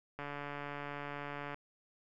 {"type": "click train", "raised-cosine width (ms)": 0.5, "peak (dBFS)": -27, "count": 196, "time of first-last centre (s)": [0.19, 1.544], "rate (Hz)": 144, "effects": []}